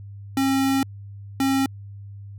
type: tone bursts at uneven times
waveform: square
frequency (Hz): 269.7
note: C#4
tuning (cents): -47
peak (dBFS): -19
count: 2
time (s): 0.37-0.83 / 1.4-1.66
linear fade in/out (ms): 2
effects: added 100 Hz sine -36 dBFS peak until 2.38 s